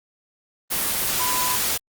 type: tone in noise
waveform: sine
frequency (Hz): 1000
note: B5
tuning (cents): +21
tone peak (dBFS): -25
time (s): 1.19-1.57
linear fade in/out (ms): 20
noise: white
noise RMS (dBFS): -23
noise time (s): 0.7-1.78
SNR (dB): -5
effects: Opus 24 kbps